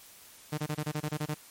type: tone bursts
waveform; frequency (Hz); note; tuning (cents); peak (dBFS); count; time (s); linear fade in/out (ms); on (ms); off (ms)
sawtooth; 151.3; D#3; -48; -26; 10; 0.52-1.344; 10; 59; 26
effects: white hiss -53 dBFS RMS until 1.5 s + MP3 64 kbps